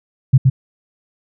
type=tone with echo; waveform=sine; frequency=131.5 Hz; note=C3; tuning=9 cents sharp; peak=-4 dBFS; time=0.33-0.38 s; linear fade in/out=10 ms; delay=120 ms; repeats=1; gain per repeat=-3 dB; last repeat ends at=0.5 s; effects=none